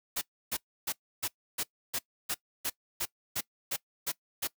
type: noise bursts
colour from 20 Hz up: white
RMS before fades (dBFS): -32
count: 13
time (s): 0.16-4.475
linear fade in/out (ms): 10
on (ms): 55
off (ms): 300
effects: noise-tail reverb RT60 0.1 s tail -21 dB re dry